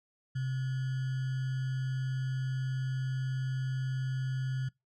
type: tone with sample-and-hold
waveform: sine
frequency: 130.81 Hz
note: C3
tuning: in tune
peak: -30 dBFS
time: 0.35-4.69 s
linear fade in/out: 10 ms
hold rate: 1575 Hz
effects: noise-tail reverb RT60 0.2 s tail -24 dB re dry + low-pass 5000 Hz 12 dB/octave